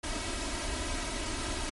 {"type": "noise with comb filter", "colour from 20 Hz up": "pink", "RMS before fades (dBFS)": -34, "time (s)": [0.03, 1.7], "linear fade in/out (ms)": 10, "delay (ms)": 3.1, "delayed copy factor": 0.85, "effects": ["low-pass 12000 Hz 12 dB/octave", "MP3 48 kbps"]}